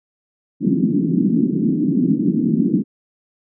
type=band-pass noise; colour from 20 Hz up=white; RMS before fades=-17 dBFS; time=0.6-2.84 s; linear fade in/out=50 ms; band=160 to 310 Hz; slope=48 dB/octave; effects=none